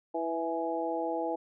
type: harmonic tone with a mistuned harmonic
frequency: 164.81 Hz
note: E3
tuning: in tune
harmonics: 2 / 3 / 4 / 5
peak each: -35 / -35 / -35 / -35 dBFS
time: 0.14-1.36 s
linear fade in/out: 10 ms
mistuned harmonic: 5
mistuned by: +21 cents
effects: none